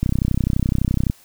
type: click train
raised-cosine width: 5 ms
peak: -6 dBFS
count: 35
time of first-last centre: 0.03-1.099 s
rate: 31.8 Hz
effects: white hiss -51 dBFS RMS until 1.24 s